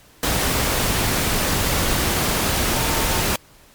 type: tone in noise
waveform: sine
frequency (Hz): 905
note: A5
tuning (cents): +48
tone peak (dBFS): -29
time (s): 2.73-3.21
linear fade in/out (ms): 2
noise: pink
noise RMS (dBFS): -20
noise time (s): 0.23-3.36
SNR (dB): -12
effects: pink hiss -50 dBFS RMS until 3.74 s + MP3 96 kbps